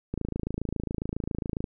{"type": "click train", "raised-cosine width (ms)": 3, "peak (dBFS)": -17, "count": 42, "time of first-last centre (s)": [0.14, 1.642], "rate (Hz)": 27.3, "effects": []}